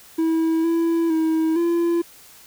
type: tone with pitch steps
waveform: triangle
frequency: 324.6 / 332.7 / 320.2 / 340.4 Hz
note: E4 / E4 / D#4 / F4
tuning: -27 / +16 / +50 / -44 cents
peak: -15 dBFS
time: 0.18-2.02 s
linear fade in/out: 10 ms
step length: 460 ms
effects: white hiss -47 dBFS RMS until 2.46 s